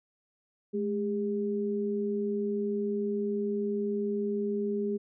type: tone pair together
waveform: sine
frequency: 211.5 / 404.8 Hz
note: G#3 / G#4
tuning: +32 / -44 cents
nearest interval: major seventh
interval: 1124 cents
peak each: -31 / -30 dBFS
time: 0.73-4.98 s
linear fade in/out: 20 ms
effects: none